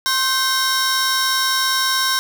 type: tone cluster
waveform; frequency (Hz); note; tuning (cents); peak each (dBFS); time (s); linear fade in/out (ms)
40% pulse; 1059 / 1550 / 3805 / 5490; C6 / G6 / A#7 / F8; +21 / -20 / +35 / -31; -21; 0.06-2.19; 0
effects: none